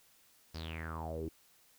sawtooth tone with low-pass filter sweep, 80.8 Hz, E2, 34 cents flat, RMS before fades -41 dBFS, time 0.54-1.29 s, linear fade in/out 10 ms, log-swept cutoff 5200 to 320 Hz, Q 8.4, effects white hiss -66 dBFS RMS until 1.78 s

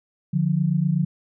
sine tone pair together, 148.67 / 176.8 Hz, D3 / F3, +22 / +22 cents, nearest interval minor third, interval 300 cents, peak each -21 dBFS, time 0.33-1.05 s, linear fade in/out 10 ms, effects none

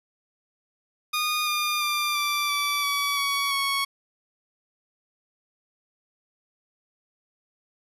15% pulse tone with pitch steps, 1226 / 1208.4 / 1191.1 / 1174 / 1157.2 / 1140.6 / 1124.2 / 1108.1 Hz, D#6 / D6 / D6 / D6 / D6 / C#6 / C#6 / C#6, -26 / +49 / +24 / -1 / -26 / +49 / +24 / -1 cents, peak -17 dBFS, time 1.13-3.85 s, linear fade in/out 10 ms, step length 340 ms, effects resampled to 32000 Hz

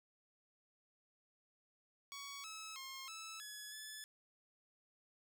10% pulse tone with pitch steps, 1122 / 1297 / 1069 / 1309 / 1694 / 1727 Hz, C#6 / E6 / C6 / E6 / G#6 / A6, +21 / -28 / +37 / -13 / +34 / -33 cents, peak -39 dBFS, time 2.12-4.04 s, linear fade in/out 0 ms, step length 320 ms, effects none

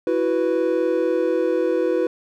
triangle chord, E suspended second, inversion none, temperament equal, 329.6 / 370 / 493.9 Hz, E4 / F#4 / B4, 0 / 0 / 0 cents, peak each -21 / -21 / -19 dBFS, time 0.07-2.07 s, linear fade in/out 2 ms, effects none

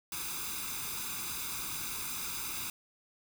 white noise with comb filter, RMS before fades -38 dBFS, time 0.12-2.7 s, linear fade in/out 2 ms, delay 0.81 ms, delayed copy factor +0.8, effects none

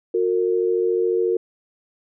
sine tone pair together, 362.7 / 456.6 Hz, F#4 / A#4, -34 / -36 cents, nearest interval major third, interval 398 cents, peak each -20 dBFS, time 0.14-1.37 s, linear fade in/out 5 ms, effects none

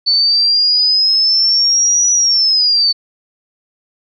sine exponential two-way sweep, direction up then down, 4477 to 5890 to 4477 Hz, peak -9 dBFS, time 0.06-2.93 s, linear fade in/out 20 ms, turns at 2.11 s, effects none

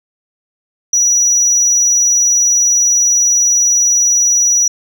sine tone, 5840 Hz, F#8, 24 cents flat, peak -6 dBFS, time 0.93-4.68 s, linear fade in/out 5 ms, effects tanh soft clip ceiling -7 dBFS

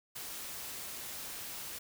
white noise with ADSR envelope, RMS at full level -40 dBFS, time 0.15-1.79 s, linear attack 16 ms, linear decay 3 ms, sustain -3 dB, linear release 11 ms, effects none

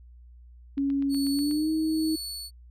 sine tone with pitch glide, 277.6 to 315.2 Hz, C#4 to D#4, +3 to +23 cents, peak -23 dBFS, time 0.77-2.16 s, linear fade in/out 10 ms, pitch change +220 cents, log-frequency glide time 1.31-1.7 s
click train, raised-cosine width 0.3 ms, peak -32 dBFS, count 7, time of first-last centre 0.78-1.512 s, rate 8.2 Hz
sawtooth tone with tremolo, 4435 Hz, C#8, in tune, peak -30 dBFS, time 1.09-2.51 s, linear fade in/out 50 ms, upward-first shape sine, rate 1.1 Hz, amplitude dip 70%
effects added 60 Hz sine -47 dBFS peak until 2.7 s + resampled to 32000 Hz

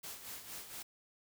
white noise with tremolo, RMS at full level -45 dBFS, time 0.03-0.83 s, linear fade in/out 10 ms, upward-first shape sine, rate 4.3 Hz, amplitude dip 60%, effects none

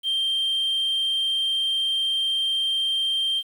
sine tone, 3164 Hz, G7, 15 cents sharp, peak -19 dBFS, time 0.03-3.43 s, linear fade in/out 50 ms, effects tanh soft clip ceiling -19 dBFS + 8-bit

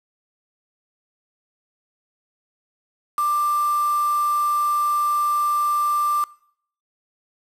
sine tone with quantisation, 1184 Hz, D6, 14 cents sharp, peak -18 dBFS, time 3.18-6.24 s, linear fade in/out 2 ms, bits 5, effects noise-tail reverb RT60 0.6 s tail -21 dB re dry + low-pass 12000 Hz 12 dB/octave

